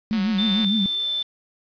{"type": "tone with vibrato", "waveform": "sine", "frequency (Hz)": 207.7, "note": "G#3", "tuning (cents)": 0, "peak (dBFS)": -19, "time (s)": [0.11, 0.86], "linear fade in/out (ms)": 0, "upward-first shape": "triangle", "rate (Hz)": 6.6, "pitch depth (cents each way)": 170}
{"type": "click train", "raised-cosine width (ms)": 0.2, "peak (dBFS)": -16, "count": 96, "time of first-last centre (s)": [0.13, 0.646], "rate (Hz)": 184}
{"type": "tone with pitch glide", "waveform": "sine", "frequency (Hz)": [3568, 3537], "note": ["A7", "A7"], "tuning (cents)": [23, 8], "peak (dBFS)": -22, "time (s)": [0.38, 1.23], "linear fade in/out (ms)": 10, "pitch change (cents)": -15, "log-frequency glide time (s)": [0.56, 1.09]}
{"effects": ["resampled to 11025 Hz", "7-bit"]}